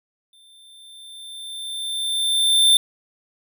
square tone with exponential growth, 3567 Hz, A7, 23 cents sharp, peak -11 dBFS, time 0.33-2.77 s, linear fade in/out 2 ms, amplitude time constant 530 ms, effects none

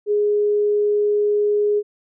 sine tone, 415.3 Hz, G#4, in tune, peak -15 dBFS, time 0.06-1.83 s, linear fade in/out 50 ms, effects none

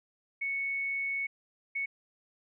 sine tone bursts at uneven times, 2214 Hz, C#7, 3 cents flat, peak -30 dBFS, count 2, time 0.41-1.27 / 1.75-1.86 s, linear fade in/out 10 ms, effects none

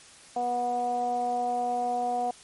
15% pulse tone with low-pass filter, 243.9 Hz, B3, 21 cents flat, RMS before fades -28 dBFS, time 0.36-2.31 s, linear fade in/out 5 ms, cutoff 710 Hz, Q 6.8, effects white hiss -51 dBFS RMS until 2.43 s + MP3 48 kbps

